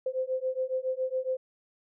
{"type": "beating tone pair", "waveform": "sine", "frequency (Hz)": [514, 521.2], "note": ["C5", "C5"], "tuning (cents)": [-31, -7], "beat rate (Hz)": 7.2, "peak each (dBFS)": -31, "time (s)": [0.06, 1.37], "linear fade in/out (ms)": 5, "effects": []}